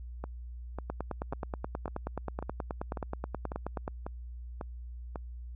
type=two click trains; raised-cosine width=1 ms; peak=-20 / -23 dBFS; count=29 / 10; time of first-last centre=0.9-3.879 / 0.24-5.158 s; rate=9.4 / 1.83 Hz; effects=added 60 Hz sine -40 dBFS peak until 5.55 s